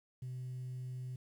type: tone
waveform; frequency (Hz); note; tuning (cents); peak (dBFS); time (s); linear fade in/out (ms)
sine; 127.2; C3; -48; -38; 0.22-1.16; 5
effects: tanh soft clip ceiling -38 dBFS + 11-bit